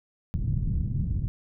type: low-pass noise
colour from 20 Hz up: white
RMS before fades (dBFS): -27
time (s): 0.34-1.28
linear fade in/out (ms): 0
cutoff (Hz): 150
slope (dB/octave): 24
effects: none